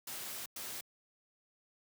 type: noise bursts at uneven times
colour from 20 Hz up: white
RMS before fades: -43 dBFS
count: 2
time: 0.07-0.46 / 0.56-0.81 s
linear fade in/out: 5 ms
effects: high-pass 100 Hz 12 dB/octave